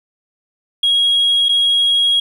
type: tone with dropouts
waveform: sine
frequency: 3296 Hz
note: G#7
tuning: 14 cents flat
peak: -9 dBFS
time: 0.83-2.2 s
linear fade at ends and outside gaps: 5 ms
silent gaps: 1.486-1.491 s
effects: tanh soft clip ceiling -9 dBFS + 8-bit

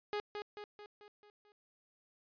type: tone with echo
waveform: sawtooth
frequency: 415.3 Hz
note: G#4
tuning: in tune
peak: -31 dBFS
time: 0.13-0.2 s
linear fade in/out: 0 ms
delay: 220 ms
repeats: 6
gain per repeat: -5 dB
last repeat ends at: 1.52 s
effects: resampled to 11025 Hz

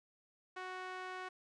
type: tone with band-pass filter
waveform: sawtooth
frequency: 370 Hz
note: F#4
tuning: in tune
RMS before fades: -45 dBFS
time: 0.56-1.29 s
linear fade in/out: 10 ms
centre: 1400 Hz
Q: 1.1
effects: resampled to 22050 Hz + 12-bit

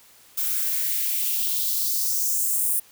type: noise with high-pass filter sweep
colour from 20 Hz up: violet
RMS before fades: -24 dBFS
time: 0.37-2.8 s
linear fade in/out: 10 ms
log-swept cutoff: 1200 to 10000 Hz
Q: 2.5
effects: white hiss -53 dBFS RMS until 2.91 s

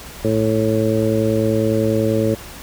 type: harmonic tone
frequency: 110.1 Hz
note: A2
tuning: 2 cents sharp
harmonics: 1 / 2 / 3 / 4 / 5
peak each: -21 / -21 / -21 / -21 / -21 dBFS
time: 0.24-2.35 s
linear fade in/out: 10 ms
effects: added 60 Hz sine -41 dBFS peak until 2.62 s + pink hiss -36 dBFS RMS until 2.62 s

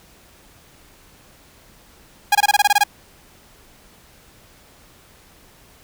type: tone bursts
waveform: sawtooth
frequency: 820 Hz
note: G#5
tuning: 22 cents flat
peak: -7 dBFS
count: 10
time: 2.32-2.837 s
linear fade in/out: 5 ms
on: 31 ms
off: 23 ms
effects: pink hiss -50 dBFS RMS until 5.83 s

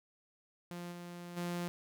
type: tone with level steps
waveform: sawtooth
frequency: 174.61 Hz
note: F3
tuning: in tune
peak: -38 / -41 / -32 dBFS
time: 0.71-1.68 s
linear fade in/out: 0 ms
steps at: 0.91 / 1.36 s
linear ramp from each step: 20 ms
effects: none

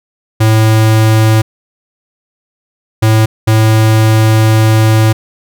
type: tone bursts at uneven times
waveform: square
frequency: 110 Hz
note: A2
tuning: in tune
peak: -6 dBFS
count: 3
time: 0.4-1.42 / 3.02-3.26 / 3.47-5.13 s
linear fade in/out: 10 ms
effects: none

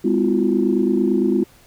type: tone cluster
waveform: sine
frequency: 205.3 / 254.4 / 331.5 / 360.3 Hz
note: G#3 / C4 / E4 / F#4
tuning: -20 / -48 / +10 / -46 cents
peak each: -20 dBFS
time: 0.04-1.44 s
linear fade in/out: 10 ms
effects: tanh soft clip ceiling -5 dBFS + pink hiss -51 dBFS RMS until 1.66 s

